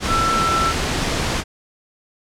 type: tone in noise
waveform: sine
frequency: 1335 Hz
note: E6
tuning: 22 cents sharp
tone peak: -17 dBFS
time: 0.07-0.74 s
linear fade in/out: 50 ms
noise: pink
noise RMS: -21 dBFS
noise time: 0-1.44 s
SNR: +1 dB
effects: low-pass 7000 Hz 12 dB/octave